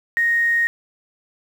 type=tone with quantisation; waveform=sine; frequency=1864.7 Hz; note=A#6; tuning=in tune; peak=-15 dBFS; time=0.17-0.67 s; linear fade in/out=0 ms; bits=7; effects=none